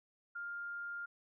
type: tone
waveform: sine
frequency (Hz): 1403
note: F6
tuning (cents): +8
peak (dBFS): -40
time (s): 0.35-1.06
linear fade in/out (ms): 10
effects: none